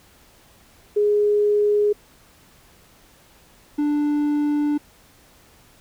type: tone pair in turn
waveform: sine / triangle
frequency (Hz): 415.3 / 294.5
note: G#4 / D4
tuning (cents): 0 / +5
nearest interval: tritone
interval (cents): 595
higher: first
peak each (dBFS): -15 / -16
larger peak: first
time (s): 0.96-1.93 / 3.78-4.78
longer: second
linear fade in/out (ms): 10
effects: pink hiss -53 dBFS RMS until 5.8 s